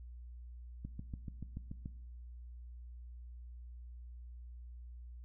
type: click train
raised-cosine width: 5 ms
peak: -30 dBFS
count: 8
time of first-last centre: 0.85-1.859 s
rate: 6.94 Hz
effects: noise-tail reverb RT60 1.0 s tail -18 dB re dry + added 60 Hz sine -47 dBFS peak until 5.24 s